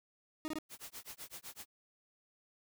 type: tone bursts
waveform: 40% pulse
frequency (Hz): 311.1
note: D#4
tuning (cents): 0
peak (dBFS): -36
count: 3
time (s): 0.45-0.586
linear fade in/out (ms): 0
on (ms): 30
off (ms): 23
type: noise with tremolo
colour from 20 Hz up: white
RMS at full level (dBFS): -46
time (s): 0.69-1.66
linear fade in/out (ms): 50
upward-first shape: sine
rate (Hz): 7.9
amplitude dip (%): 100
effects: none